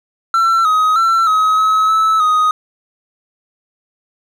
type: tone with pitch steps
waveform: triangle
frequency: 1346 / 1261 / 1345 / 1272 / 1283 / 1305 / 1249 Hz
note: E6 / D#6 / E6 / D#6 / E6 / E6 / D#6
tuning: +36 / +23 / +34 / +38 / -47 / -18 / +6 cents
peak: -8 dBFS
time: 0.34-2.51 s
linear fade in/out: 2 ms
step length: 310 ms
effects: none